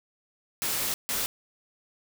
white noise bursts at uneven times, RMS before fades -29 dBFS, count 2, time 0.62-0.94 / 1.09-1.26 s, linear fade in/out 0 ms, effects none

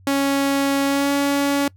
sawtooth tone with pitch glide, 277.2 to 281.9 Hz, C#4 to C#4, 0 to +29 cents, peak -13 dBFS, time 0.07-1.68 s, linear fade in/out 2 ms, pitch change +29 cents, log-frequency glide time 0.86-1.11 s, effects noise-tail reverb RT60 0.1 s tail -24 dB re dry + added 94 Hz sine -46 dBFS peak until 1.76 s

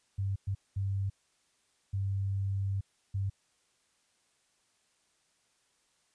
sine tone bursts at uneven times, 98 Hz, G2, in tune, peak -29 dBFS, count 5, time 0.18-0.36 / 0.47-0.55 / 0.76-1.1 / 1.93-2.81 / 3.14-3.3 s, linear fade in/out 10 ms, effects white hiss -72 dBFS RMS until 6.14 s + resampled to 22050 Hz

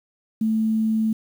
sine tone with quantisation, 220 Hz, A3, in tune, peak -18 dBFS, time 0.41-1.13 s, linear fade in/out 5 ms, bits 8, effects none

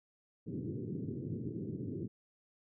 pink band-pass noise, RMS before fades -40 dBFS, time 0.46-2.08 s, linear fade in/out 20 ms, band 100 to 400 Hz, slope 48 dB/octave, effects none

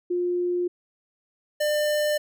sine / square tone pair in turn, 354.4 / 598.6 Hz, F4 / D5, +25 / +33 cents, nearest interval major sixth, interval 908 cents, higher second, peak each -22 dBFS, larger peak neither, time 0.1-0.68 / 1.6-2.18 s, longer neither, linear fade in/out 10 ms, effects none

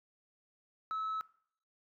sine tone, 1298 Hz, E6, 27 cents flat, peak -32 dBFS, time 0.91-1.21 s, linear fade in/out 0 ms, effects noise-tail reverb RT60 0.6 s tail -20 dB re dry + tanh soft clip ceiling -32 dBFS

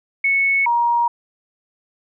sine tone pair in turn, 2207 / 945.8 Hz, C#7 / A#5, -8 / +25 cents, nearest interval octave + minor third, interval 1467 cents, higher first, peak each -14 dBFS, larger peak neither, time 0.24-0.66 / 0.66-1.08 s, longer neither, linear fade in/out 5 ms, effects none

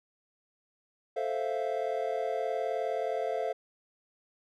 triangle chord, F major seventh, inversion first, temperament equal, 440 / 523.3 / 659.3 / 698.5 Hz, A4 / C5 / E5 / F5, 0 / 0 / 0 / 0 cents, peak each -33 dBFS, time 1.16-3.53 s, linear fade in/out 10 ms, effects none

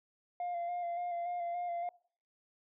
sine tone with vibrato, 698.5 Hz, F5, in tune, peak -32 dBFS, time 0.4-1.89 s, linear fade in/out 2 ms, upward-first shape square, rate 3.5 Hz, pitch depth 22 cents each way, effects noise-tail reverb RT60 0.5 s tail -23 dB re dry + tanh soft clip ceiling -33 dBFS

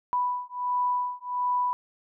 sine beating tone pair, 987.8 / 989.2 Hz, B5 / B5, 0 / +3 cents, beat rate 1.4 Hz, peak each -28 dBFS, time 0.13-1.73 s, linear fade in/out 0 ms, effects none

